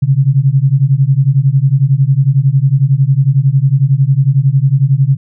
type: beating tone pair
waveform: sine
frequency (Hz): 130.81 / 141.81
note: C3 / C#3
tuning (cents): 0 / +40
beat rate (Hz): 11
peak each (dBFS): -10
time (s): 0.02-5.17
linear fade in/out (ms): 10
effects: none